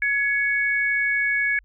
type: tone pair together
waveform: sine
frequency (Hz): 1683 / 2222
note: G#6 / C#7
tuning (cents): +23 / +4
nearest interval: perfect fourth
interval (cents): 481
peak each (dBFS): -22 / -22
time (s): 0.02-1.59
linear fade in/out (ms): 2
effects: added 47 Hz sine -51 dBFS peak until 1.64 s